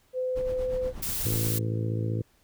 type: tone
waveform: sine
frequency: 510 Hz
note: C5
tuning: 44 cents flat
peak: -26 dBFS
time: 0.13-0.93 s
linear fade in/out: 50 ms
type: noise with tremolo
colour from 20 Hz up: brown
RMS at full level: -35 dBFS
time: 0.35-1.49 s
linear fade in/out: 20 ms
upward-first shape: sine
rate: 8.3 Hz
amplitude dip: 65%
type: noise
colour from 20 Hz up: blue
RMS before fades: -31 dBFS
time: 1.02-1.59 s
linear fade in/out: 10 ms
type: harmonic tone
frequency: 55.3 Hz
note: A1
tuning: 9 cents sharp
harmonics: 2 / 3 / 4 / 5 / 6 / 7 / 8 / 9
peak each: -27 / -37 / -39 / -41 / -37 / -43 / -41 / -41 dBFS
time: 1.25-2.22 s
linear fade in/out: 5 ms
effects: pink hiss -65 dBFS RMS until 2.43 s